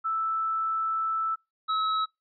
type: tone pair in turn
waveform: sine / square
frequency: 1318.5 / 1291.4 Hz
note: E6 / E6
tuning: 0 / -36 cents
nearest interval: unison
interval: 36 cents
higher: first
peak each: -25 dBFS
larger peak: neither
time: 0.04-1.36 / 1.68-2.06 s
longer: first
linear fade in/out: 20 ms
effects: noise-tail reverb RT60 0.2 s tail -25 dB re dry + resampled to 11025 Hz